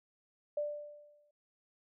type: tone with exponential decay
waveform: sine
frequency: 590 Hz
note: D5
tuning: 8 cents sharp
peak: -30 dBFS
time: 0.57-1.31 s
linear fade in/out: 5 ms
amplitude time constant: 160 ms
effects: none